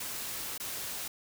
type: noise with dropouts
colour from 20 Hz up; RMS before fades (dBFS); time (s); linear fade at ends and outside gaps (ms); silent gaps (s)
white; -38; 0-1.08; 5; 0.579-0.599
effects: none